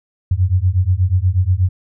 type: beating tone pair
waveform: sine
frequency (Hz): 88 / 96.3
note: F2 / G2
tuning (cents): +14 / -30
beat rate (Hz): 8.3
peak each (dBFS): -15 / -15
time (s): 0.31-1.69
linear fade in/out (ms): 5
effects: none